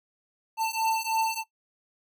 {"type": "beating tone pair", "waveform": "square", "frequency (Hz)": [890, 893.2], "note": ["A5", "A5"], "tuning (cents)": [20, 26], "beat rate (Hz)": 3.2, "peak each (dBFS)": [-29, -28], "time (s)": [0.57, 1.44], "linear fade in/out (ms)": 50, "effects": ["noise-tail reverb RT60 0.1 s tail -18 dB re dry"]}